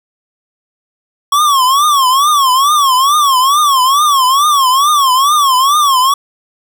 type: tone with vibrato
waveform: square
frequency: 1109 Hz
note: C#6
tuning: in tune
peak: -8 dBFS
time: 1.32-6.14 s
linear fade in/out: 5 ms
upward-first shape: triangle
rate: 2.3 Hz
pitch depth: 190 cents each way
effects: none